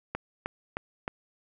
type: click train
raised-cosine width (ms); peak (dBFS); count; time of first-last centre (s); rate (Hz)
0.5; -16; 4; 0.15-1.079; 3.23
effects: none